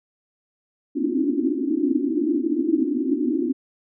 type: band-pass noise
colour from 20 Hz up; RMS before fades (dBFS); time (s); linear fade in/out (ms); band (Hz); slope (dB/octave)
pink; -22; 0.95-3.53; 20; 250 to 350; 96
effects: none